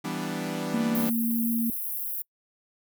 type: chord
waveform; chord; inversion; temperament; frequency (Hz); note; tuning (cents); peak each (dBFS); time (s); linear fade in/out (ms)
sawtooth; E minor seventh; none; equal; 164.81 / 196 / 246.9 / 293.7; E3 / G3 / B3 / D4; 0 / 0 / 0 / 0; -31; 0.04-1.1; 10
type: tone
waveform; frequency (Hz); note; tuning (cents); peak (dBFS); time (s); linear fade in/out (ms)
sine; 230; A#3; -23; -24; 0.74-1.7; 2
type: high-pass noise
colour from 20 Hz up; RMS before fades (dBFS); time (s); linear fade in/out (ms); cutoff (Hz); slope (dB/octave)
white; -32; 0.95-2.22; 2; 11000; 48
effects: noise-tail reverb RT60 0.1 s tail -26 dB re dry